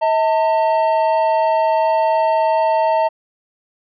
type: tone pair together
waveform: triangle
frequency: 640 / 900.7 Hz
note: D#5 / A5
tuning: +49 / +40 cents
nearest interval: tritone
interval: 591 cents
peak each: -14 dBFS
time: 0.01-3.09 s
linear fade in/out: 20 ms
effects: resampled to 11025 Hz